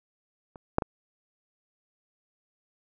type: clicks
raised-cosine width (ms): 1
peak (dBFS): -30 / -7 / -15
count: 3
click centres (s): 0.558 / 0.784 / 0.822
effects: none